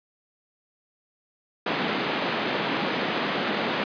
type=band-pass noise; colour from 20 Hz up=pink; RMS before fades=-27 dBFS; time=1.66-3.84 s; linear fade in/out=5 ms; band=190 to 3700 Hz; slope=24 dB/octave; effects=resampled to 11025 Hz